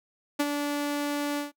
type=tone with ADSR envelope; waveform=sawtooth; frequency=290 Hz; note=D4; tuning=22 cents flat; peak=-17 dBFS; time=0.39-1.52 s; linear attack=11 ms; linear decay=41 ms; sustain=-6 dB; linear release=140 ms; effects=noise-tail reverb RT60 0.1 s tail -21 dB re dry